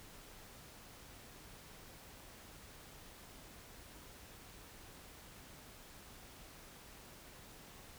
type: silence
effects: pink hiss -56 dBFS RMS until 7.98 s